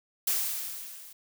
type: noise with level ramp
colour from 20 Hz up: blue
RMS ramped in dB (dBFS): -26 to -49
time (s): 0.27-1.13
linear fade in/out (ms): 5
effects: none